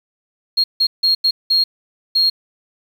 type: tone bursts at uneven times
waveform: sine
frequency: 4257 Hz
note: C8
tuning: 29 cents sharp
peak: -10 dBFS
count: 6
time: 0.57-0.64 / 0.8-0.87 / 1.03-1.15 / 1.24-1.31 / 1.5-1.64 / 2.15-2.3 s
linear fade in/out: 10 ms
effects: tanh soft clip ceiling -8 dBFS + 7-bit